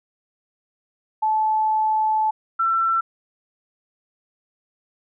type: tone pair in turn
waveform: sine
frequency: 868 / 1343.4 Hz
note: A5 / E6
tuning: -24 / +32 cents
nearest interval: minor sixth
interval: 756 cents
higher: second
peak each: -17 dBFS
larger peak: neither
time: 1.22-2.31 / 2.59-3.01 s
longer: first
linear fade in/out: 10 ms
effects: none